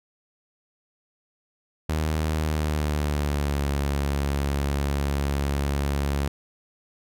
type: tone with pitch glide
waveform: sawtooth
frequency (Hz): 77.78 to 70.51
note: D#2 to C#2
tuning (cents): 0 to +30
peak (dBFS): -19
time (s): 1.89-6.28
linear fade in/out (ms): 5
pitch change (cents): -170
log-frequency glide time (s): 2.4-3.69
effects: none